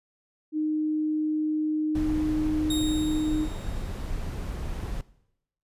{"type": "tone", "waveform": "sine", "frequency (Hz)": 307.9, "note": "D#4", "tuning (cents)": -18, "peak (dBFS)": -24, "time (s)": [0.52, 3.48], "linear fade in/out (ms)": 50}
{"type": "noise", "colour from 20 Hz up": "brown", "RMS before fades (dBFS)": -32, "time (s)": [1.95, 5.01], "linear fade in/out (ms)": 2}
{"type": "tone with exponential decay", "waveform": "sawtooth", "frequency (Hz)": 3729, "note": "A#7", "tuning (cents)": 0, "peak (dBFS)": -25, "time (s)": [2.7, 4.22], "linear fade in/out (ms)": 5, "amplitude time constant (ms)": 330}
{"effects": ["noise-tail reverb RT60 0.8 s tail -19 dB re dry", "resampled to 32000 Hz"]}